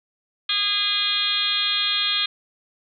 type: harmonic tone with a mistuned harmonic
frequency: 410 Hz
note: G#4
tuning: 22 cents flat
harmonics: 3 / 4 / 5 / 6 / 7 / 8 / 9 / 10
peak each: -33 / -33 / -34 / -30 / -35 / -23 / -26 / -27 dBFS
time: 0.49-2.26 s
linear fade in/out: 5 ms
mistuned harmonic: 9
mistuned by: -36 cents
effects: none

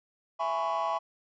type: chord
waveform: triangle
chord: C# minor seventh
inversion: first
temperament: just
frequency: 665.2 / 831.5 / 997.9 / 1108.7 Hz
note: E5 / G#5 / B5 / C#6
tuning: +16 / +2 / +18 / 0 cents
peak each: -30 dBFS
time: 0.39-0.99 s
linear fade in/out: 20 ms
effects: tanh soft clip ceiling -21 dBFS + resampled to 16000 Hz

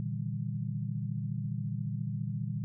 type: chord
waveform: sine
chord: E half-diminished seventh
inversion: second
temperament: equal with one note detuned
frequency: 116.54 / 146.83 / 161.24 / 196 Hz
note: Bb2 / D3 / E3 / G3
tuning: 0 / 0 / -38 / 0 cents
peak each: -35 / -37 / -40 / -39 dBFS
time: 0-2.64 s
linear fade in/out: 0 ms
effects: none

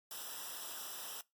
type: noise with comb filter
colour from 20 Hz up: white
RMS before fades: -45 dBFS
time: 0.11-1.21 s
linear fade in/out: 2 ms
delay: 0.45 ms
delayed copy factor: -0.85
effects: noise-tail reverb RT60 0.2 s tail -22 dB re dry + MP3 96 kbps

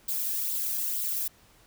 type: noise with flanger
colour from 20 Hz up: violet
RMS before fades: -30 dBFS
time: 0.08-1.28 s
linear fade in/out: 5 ms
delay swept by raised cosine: 0.23 to 1.23 ms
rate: 2.2 Hz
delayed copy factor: +0.5
effects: pink hiss -59 dBFS RMS until 1.66 s

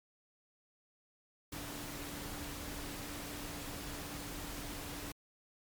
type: tone in noise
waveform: sine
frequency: 290 Hz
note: D4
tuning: 22 cents flat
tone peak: -49 dBFS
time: 1.52-5.12 s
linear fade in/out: 5 ms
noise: pink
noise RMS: -44 dBFS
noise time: 1.52-5.12 s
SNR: -8 dB
effects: MP3 96 kbps

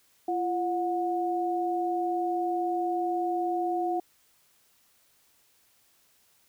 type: tone pair together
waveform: sine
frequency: 343.1 / 727 Hz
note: F4 / F#5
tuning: -31 / -31 cents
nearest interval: octave + minor second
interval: 1300 cents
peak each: -29 / -28 dBFS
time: 0.28-4 s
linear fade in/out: 5 ms
effects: white hiss -65 dBFS RMS until 6.48 s

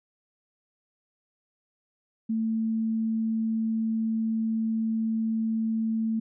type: tone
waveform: sine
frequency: 223 Hz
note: A3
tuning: 23 cents sharp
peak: -24 dBFS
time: 2.29-6.2 s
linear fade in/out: 10 ms
effects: none

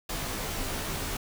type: noise with comb filter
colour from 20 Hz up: pink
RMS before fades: -33 dBFS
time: 0.09-1.17 s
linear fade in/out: 5 ms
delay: 17 ms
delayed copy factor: -0.95
effects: none

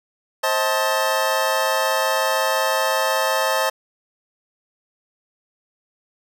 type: chord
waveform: 25% pulse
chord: A diminished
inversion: first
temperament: just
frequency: 528 / 633.6 / 880 Hz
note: C5 / Eb5 / A5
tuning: +16 / +31 / 0 cents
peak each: -19 dBFS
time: 0.43-3.7 s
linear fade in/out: 10 ms
effects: none

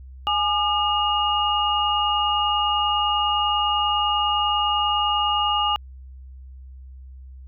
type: tone cluster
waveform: sine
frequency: 833 / 1210 / 2860 Hz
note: G#5 / D#6 / F7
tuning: +5 / -49 / +41 cents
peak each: -23 dBFS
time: 0.27-5.76 s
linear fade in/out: 0 ms
effects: added 65 Hz sine -38 dBFS peak until 7.47 s

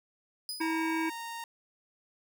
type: tone with exponential decay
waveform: sawtooth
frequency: 4978 Hz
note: D#8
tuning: in tune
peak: -30 dBFS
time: 0.49-0.92 s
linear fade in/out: 1 ms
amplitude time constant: 92 ms
type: harmonic tone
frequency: 323.8 Hz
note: E4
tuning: 31 cents flat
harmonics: 1 / 3 / 5 / 7 / 8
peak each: -30 / -36 / -39 / -38 / -49 dBFS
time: 0.6-1.1 s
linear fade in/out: 10 ms
type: tone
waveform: sawtooth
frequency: 926 Hz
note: A#5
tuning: 12 cents flat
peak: -34 dBFS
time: 0.61-1.44 s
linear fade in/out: 2 ms
effects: none

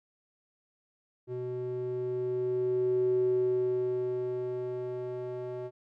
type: tone with band-pass filter sweep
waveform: square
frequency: 124.7 Hz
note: B2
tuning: 17 cents sharp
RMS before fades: -31 dBFS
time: 1.27-5.71 s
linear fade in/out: 50 ms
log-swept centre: 310 to 480 Hz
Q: 8.7
effects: none

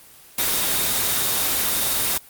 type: tone in noise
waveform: sine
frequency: 3700 Hz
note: A#7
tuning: 14 cents flat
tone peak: -31 dBFS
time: 0.38-2.18 s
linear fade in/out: 5 ms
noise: white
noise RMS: -21 dBFS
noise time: 0.38-2.18 s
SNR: -13 dB
effects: white hiss -47 dBFS RMS until 2.29 s + Opus 24 kbps

